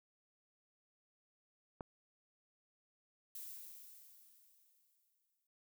click, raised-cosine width 1 ms, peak -29 dBFS, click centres 1.808 s
violet noise with exponential decay, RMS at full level -47 dBFS, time 3.35-5.47 s, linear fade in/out 2 ms, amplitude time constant 460 ms
effects none

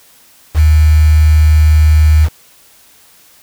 sine tone with quantisation, 77 Hz, D#2, 17 cents flat, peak -4 dBFS, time 0.54-2.29 s, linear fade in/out 50 ms, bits 4, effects white hiss -45 dBFS RMS until 3.42 s

